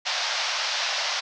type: band-pass noise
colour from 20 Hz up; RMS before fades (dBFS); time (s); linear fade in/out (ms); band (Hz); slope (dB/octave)
white; -27; 0.05-1.21; 20; 580 to 5700; 48
effects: none